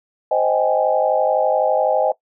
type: chord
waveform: sine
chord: Ab major seventh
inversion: first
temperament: just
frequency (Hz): 519.1 / 623 / 778.7 / 830.6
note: C5 / Eb5 / G5 / Ab5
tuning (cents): -14 / +2 / -12 / 0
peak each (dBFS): -20 / -18 / -21 / -22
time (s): 0.31-2.12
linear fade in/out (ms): 5
effects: noise-tail reverb RT60 0.1 s tail -18 dB re dry